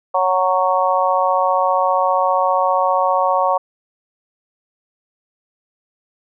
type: harmonic tone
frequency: 185 Hz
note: F#3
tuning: in tune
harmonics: 3 / 4 / 5 / 6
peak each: -19 / -19 / -19 / -19 dBFS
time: 0.14-3.58 s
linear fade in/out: 10 ms
effects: none